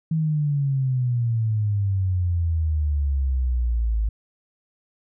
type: exponential sweep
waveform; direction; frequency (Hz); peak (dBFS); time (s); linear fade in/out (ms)
sine; down; 162.2 to 52.8; -19; 0.11-4.09; 5
effects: none